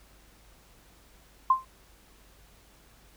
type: tone with exponential decay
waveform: sine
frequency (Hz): 1046.5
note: C6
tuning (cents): 0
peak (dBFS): -14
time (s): 1.5-1.65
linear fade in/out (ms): 5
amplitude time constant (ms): 32
effects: added 50 Hz sine -59 dBFS peak until 3.16 s + pink hiss -59 dBFS RMS until 3.16 s